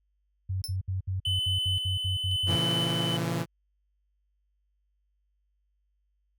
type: tone bursts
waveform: sine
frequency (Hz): 94.2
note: F#2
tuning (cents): +32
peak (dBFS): -27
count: 11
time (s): 0.49-2.56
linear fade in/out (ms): 10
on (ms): 130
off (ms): 64
type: tone with exponential decay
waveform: sawtooth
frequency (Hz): 5300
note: E8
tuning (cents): +9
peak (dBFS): -26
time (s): 0.64-0.76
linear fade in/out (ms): 0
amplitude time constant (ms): 25
type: tone with tremolo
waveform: triangle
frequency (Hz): 3021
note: F#7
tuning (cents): +35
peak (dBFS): -25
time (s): 1.25-3.17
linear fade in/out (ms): 5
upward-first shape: square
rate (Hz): 0.94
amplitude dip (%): 30
type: chord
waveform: sawtooth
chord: A# diminished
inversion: none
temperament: equal with one note detuned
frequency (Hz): 116.54 / 138.59 / 167.89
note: A#2 / C#3 / E3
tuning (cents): 0 / 0 / +32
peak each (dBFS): -29 / -30 / -26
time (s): 2.46-3.46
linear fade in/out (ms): 50
effects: added 50 Hz sine -70 dBFS peak until 6.38 s